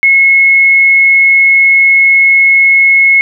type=tone; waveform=sine; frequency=2178 Hz; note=C#7; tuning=31 cents flat; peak=-3 dBFS; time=0.03-3.21 s; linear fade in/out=0 ms; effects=none